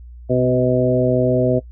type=harmonic tone with a mistuned harmonic; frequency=126.1 Hz; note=B2; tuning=36 cents sharp; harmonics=1 / 2 / 3 / 4 / 5; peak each=-20 / -20 / -20 / -20 / -20 dBFS; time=0.29-1.6 s; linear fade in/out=20 ms; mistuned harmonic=2; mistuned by=+16 cents; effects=noise-tail reverb RT60 0.1 s tail -19 dB re dry + added 60 Hz sine -35 dBFS peak until 1.71 s